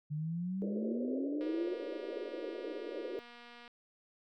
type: exponential sweep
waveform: sine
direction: up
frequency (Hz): 146.83 to 365.1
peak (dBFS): -34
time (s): 0.1-1.75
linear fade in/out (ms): 20
type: band-pass noise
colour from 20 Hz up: pink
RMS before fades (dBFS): -41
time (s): 0.62-3.19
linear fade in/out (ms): 0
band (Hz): 310 to 590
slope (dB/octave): 96
type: click train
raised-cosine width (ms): 0.3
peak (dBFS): -38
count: 543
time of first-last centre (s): 1.41-3.678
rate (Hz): 239
effects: none